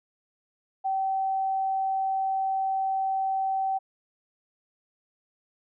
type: tone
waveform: sine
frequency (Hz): 770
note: G5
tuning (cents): -31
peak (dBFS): -24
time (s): 0.84-3.79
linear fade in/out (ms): 20
effects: none